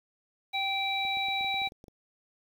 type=harmonic tone; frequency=780 Hz; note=G5; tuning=9 cents flat; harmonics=1 / 3 / 5; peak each=-32 / -32 / -32 dBFS; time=0.53-1.69 s; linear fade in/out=20 ms
type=clicks; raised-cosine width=2 ms; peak=-36 dBFS; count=11; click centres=1.051 / 1.171 / 1.285 / 1.41 / 1.446 / 1.543 / 1.618 / 1.674 / 1.721 / 1.841 / 1.882 s
effects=9-bit